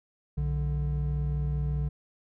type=tone pair together; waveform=triangle; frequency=61.73 / 146.83 Hz; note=B1 / D3; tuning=0 / 0 cents; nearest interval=octave + minor third; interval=1500 cents; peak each=-27 dBFS; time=0.37-1.89 s; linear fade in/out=10 ms; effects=none